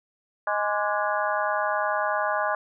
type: harmonic tone with a mistuned harmonic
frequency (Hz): 207.7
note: G#3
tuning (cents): 0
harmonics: 3 / 4 / 5 / 6 / 7 / 8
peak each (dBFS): -28 / -29 / -30 / -31 / -31 / -32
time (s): 0.47-2.55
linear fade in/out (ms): 2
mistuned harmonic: 6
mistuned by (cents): -110
effects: none